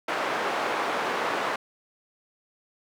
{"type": "band-pass noise", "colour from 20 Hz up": "white", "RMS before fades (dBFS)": -28, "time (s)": [0.08, 1.56], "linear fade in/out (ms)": 5, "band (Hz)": [370, 1300], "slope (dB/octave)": 12, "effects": []}